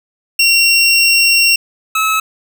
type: tone pair in turn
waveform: 25% pulse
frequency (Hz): 2741 / 1293.6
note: F7 / E6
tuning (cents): -33 / -33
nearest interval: octave + minor second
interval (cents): 1300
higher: first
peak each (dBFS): -4 / -8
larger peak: first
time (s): 0.39-1.56 / 1.95-2.2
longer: first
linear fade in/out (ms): 5
effects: none